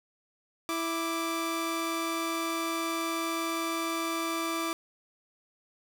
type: tone pair together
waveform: sawtooth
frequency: 330 / 1174.7 Hz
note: E4 / D6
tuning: +2 / 0 cents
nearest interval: octave + minor seventh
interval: 2198 cents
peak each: -28 / -29 dBFS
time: 0.69-4.73 s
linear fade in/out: 0 ms
effects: none